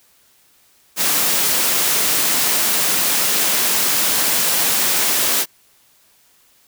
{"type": "high-pass noise", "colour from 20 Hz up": "white", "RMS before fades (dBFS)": -17, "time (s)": [0.96, 5.46], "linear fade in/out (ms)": 50, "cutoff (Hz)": 140, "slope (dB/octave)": 24, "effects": ["white hiss -55 dBFS RMS until 6.67 s"]}